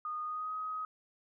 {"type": "tone with pitch glide", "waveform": "sine", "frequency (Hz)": [1230, 1260.9], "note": ["D#6", "D#6"], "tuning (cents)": [-20, 23], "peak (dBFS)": -35, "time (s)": [0.05, 0.85], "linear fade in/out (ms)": 2, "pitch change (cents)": 43, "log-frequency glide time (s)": [0.24, 0.53], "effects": []}